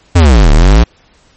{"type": "linear two-way sweep", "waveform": "square", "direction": "down then up", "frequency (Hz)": [91.4, 34.65, 60], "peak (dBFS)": -3, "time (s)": [0.15, 0.84], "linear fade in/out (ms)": 10, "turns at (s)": 0.51, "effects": ["pink hiss -48 dBFS RMS until 1.36 s", "MP3 32 kbps"]}